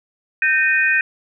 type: tone cluster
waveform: sine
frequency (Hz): 1555 / 1834 / 2479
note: G6 / A#6 / D#7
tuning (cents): -14 / -29 / -7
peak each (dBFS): -18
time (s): 0.42-1.01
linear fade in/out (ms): 2
effects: none